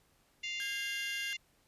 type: harmonic tone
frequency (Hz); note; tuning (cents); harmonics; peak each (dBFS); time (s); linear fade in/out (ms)
698.5; F5; 0; 3 / 4 / 5 / 6 / 7 / 8 / 9 / 10; -40 / -39 / -47 / -52 / -55 / -54 / -55 / -54; 0.43-1.37; 10
type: tone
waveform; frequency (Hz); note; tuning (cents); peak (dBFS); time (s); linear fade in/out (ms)
sawtooth; 1620; G#6; -43; -37; 0.6-1.33; 0
effects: pink hiss -70 dBFS RMS until 1.67 s + resampled to 32000 Hz